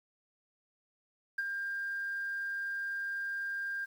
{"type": "tone with ADSR envelope", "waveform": "sine", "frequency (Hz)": 1598, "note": "G6", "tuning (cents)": 33, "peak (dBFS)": -26, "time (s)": [1.38, 3.86], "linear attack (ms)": 8, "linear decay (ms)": 28, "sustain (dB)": -7, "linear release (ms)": 22, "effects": ["tanh soft clip ceiling -28 dBFS", "10-bit"]}